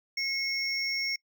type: tone pair together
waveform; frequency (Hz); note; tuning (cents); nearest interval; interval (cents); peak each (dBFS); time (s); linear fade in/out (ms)
triangle; 2170 / 5493; C#7 / F8; -37 / -30; octave + major third; 1607; -29 / -31; 0.17-1.16; 5
effects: noise-tail reverb RT60 0.1 s tail -24 dB re dry